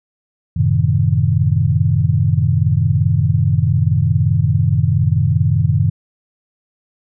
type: chord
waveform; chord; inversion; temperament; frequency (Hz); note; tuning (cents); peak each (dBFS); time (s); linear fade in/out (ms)
sine; F# diminished seventh; none; equal; 92.5 / 110 / 130.81 / 155.56; F#2 / A2 / C3 / Eb3; 0 / 0 / 0 / 0; -17; 0.56-5.9; 10
effects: none